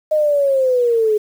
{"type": "linear sweep", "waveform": "sine", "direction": "down", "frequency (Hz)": [622.3, 417.9], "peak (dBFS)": -12, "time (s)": [0.11, 1.18], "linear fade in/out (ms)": 10, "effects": ["7-bit"]}